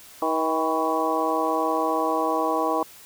harmonic tone with a mistuned harmonic, 159.4 Hz, D#3, 42 cents sharp, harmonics 2 / 3 / 4 / 5 / 6 / 7, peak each -28 / -28 / -28 / -28 / -28 / -28 dBFS, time 0.22-2.83 s, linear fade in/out 2 ms, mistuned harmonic 6, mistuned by +65 cents, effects white hiss -47 dBFS RMS until 3.05 s

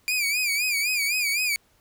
sawtooth tone with vibrato, 2373 Hz, D7, 17 cents sharp, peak -19 dBFS, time 0.08-1.56 s, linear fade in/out 0 ms, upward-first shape sine, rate 3.9 Hz, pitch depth 110 cents each way, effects pink hiss -63 dBFS RMS until 1.8 s

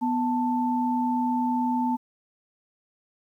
sine tone pair together, 246.9 / 884.4 Hz, B3 / A5, 0 / +9 cents, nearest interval octave + minor seventh, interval 2209 cents, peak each -24 / -26 dBFS, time 0.01-1.97 s, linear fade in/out 20 ms, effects 10-bit

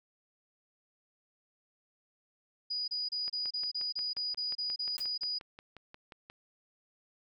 sine tone bursts, 4920 Hz, D#8, 20 cents flat, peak -32 dBFS, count 13, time 2.7-5.388 s, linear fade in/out 10 ms, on 180 ms, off 29 ms
click train, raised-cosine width 0.3 ms, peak -32 dBFS, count 18, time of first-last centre 3.28-6.3 s, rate 5.63 Hz
white noise with exponential decay, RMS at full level -40 dBFS, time 4.98-5.09 s, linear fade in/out 0 ms, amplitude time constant 22 ms
effects none

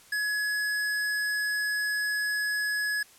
square tone, 1688 Hz, G#6, 28 cents sharp, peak -27 dBFS, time 0.12-3.03 s, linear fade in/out 5 ms, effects white hiss -55 dBFS RMS until 3.18 s + low-pass 12000 Hz 12 dB/octave

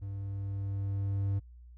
triangle tone with level ramp, 98.9 Hz, G2, 16 cents sharp, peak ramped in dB -34 to -25 dBFS, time 0.01-1.4 s, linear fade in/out 20 ms, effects added 60 Hz sine -49 dBFS peak until 1.77 s

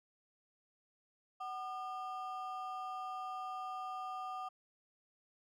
triangle ring-modulated tone, 980 Hz, B5, 14 cents flat, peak -35 dBFS, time 1.4-4.49 s, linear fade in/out 10 ms, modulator 230 Hz, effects none

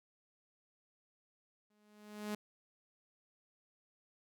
sawtooth tone with exponential growth, 209.8 Hz, G#3, 18 cents sharp, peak -32 dBFS, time 1.7-2.35 s, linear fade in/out 5 ms, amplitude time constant 140 ms, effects none

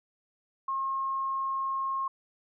sine tone, 1076 Hz, C6, 48 cents sharp, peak -28 dBFS, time 0.68-2.08 s, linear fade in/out 5 ms, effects none

